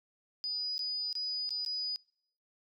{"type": "tone with dropouts", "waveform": "sine", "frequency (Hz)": 4951, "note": "D#8", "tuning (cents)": -9, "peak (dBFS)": -33, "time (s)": [0.44, 1.96], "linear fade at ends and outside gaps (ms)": 0, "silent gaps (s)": [[0.78, 0.792], [1.128, 1.153], [1.492, 1.506], [1.649, 1.662]], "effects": ["noise-tail reverb RT60 0.7 s tail -25 dB re dry"]}